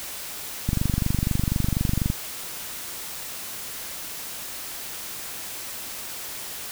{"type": "click train", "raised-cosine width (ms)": 5, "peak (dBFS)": -10, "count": 35, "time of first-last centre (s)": [0.69, 2.101], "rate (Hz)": 24.1, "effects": ["white hiss -35 dBFS RMS until 6.71 s"]}